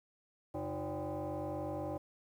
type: tone with frequency modulation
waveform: sine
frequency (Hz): 135.1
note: C#3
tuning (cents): -44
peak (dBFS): -35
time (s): 0.54-1.98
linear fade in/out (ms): 10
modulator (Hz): 222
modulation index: 3.1
effects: tanh soft clip ceiling -32 dBFS + 11-bit